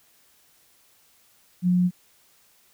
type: tone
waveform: sine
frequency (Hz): 179.4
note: F3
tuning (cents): +47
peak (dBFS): -17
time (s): 1.62-1.91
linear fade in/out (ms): 50
effects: white hiss -60 dBFS RMS until 2.73 s